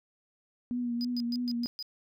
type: tone with vibrato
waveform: sine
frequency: 241.2 Hz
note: B3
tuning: 41 cents flat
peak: -29 dBFS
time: 0.71-1.66 s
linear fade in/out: 0 ms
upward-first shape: triangle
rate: 3.2 Hz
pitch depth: 41 cents each way
type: tone bursts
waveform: triangle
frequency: 4963 Hz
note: D#8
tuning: 5 cents flat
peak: -34 dBFS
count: 6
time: 1.01-1.826 s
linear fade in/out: 0 ms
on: 36 ms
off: 120 ms
effects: none